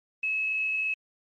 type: tone with quantisation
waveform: sine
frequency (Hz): 2582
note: E7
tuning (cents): -37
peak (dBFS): -25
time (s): 0.23-0.94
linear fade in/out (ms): 5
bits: 9
effects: MP3 32 kbps